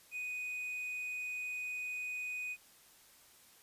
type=tone; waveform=triangle; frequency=2489 Hz; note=D#7; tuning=in tune; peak=-36 dBFS; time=0.11-2.57 s; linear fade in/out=50 ms; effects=white hiss -62 dBFS RMS until 3.62 s + resampled to 32000 Hz